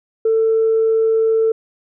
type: tone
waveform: sine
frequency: 446.2 Hz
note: A4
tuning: 24 cents sharp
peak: -11 dBFS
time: 0.25-1.52 s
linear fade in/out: 5 ms
effects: tanh soft clip ceiling -8 dBFS